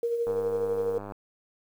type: tone with tremolo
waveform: sine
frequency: 469.1 Hz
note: A#4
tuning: 11 cents sharp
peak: -23 dBFS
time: 0.03-0.98 s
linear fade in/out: 2 ms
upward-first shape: triangle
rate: 12 Hz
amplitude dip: 50%
type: click train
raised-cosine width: 1 ms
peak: -25 dBFS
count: 87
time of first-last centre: 0.27-1.121 s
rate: 101 Hz
effects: 9-bit